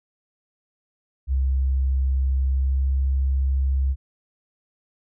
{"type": "tone with pitch glide", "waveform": "sine", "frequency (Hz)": [66.3, 67.07], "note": ["C2", "C2"], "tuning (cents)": [23, 43], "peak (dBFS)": -18, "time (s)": [1.27, 3.96], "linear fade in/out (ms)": 50, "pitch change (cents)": 20, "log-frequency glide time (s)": [2.48, 2.89], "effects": []}